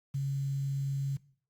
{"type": "tone with quantisation", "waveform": "sine", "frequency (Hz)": 137.7, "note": "C#3", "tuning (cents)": -11, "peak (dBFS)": -29, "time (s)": [0.14, 1.17], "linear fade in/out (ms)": 10, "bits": 9, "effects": ["noise-tail reverb RT60 0.5 s tail -20 dB re dry", "Opus 48 kbps"]}